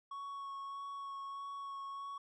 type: tone with vibrato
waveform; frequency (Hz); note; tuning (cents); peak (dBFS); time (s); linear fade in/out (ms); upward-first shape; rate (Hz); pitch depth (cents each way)
triangle; 1109; C#6; 0; -40; 0.11-2.18; 5; sine; 1.6; 12
effects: resampled to 22050 Hz